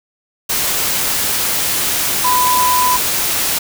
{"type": "tone in noise", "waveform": "sine", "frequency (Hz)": 998, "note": "B5", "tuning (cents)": 18, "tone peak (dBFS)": -12, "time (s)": [2.24, 2.97], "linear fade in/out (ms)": 10, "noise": "white", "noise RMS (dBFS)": -17, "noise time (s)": [0.49, 3.59], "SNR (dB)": 2, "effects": []}